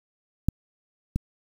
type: clicks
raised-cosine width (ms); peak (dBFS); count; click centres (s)
5; -8 / -12; 2; 0.486 / 1.16
effects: 7-bit